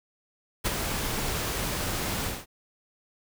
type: noise with ADSR envelope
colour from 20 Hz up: pink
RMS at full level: -24 dBFS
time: 0.64-2.46 s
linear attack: 24 ms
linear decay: 20 ms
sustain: -6 dB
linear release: 210 ms
effects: none